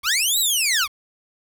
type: linear two-way sweep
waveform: 15% pulse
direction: up then down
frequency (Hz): 1048 to 4032 to 1048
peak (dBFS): -11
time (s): 0.03-0.88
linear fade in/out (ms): 50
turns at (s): 0.39
effects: 7-bit